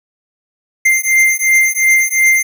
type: beating tone pair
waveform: square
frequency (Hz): 2093 / 2095.8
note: C7 / C7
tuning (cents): 0 / +2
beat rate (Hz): 2.8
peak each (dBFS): -13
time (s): 0.85-2.43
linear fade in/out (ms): 10
effects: none